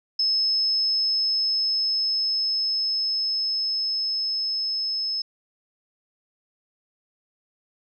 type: tone with level ramp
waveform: sine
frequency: 5200 Hz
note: E8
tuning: 24 cents flat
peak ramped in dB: -19 to -24 dBFS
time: 0.19-5.22 s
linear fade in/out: 5 ms
effects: none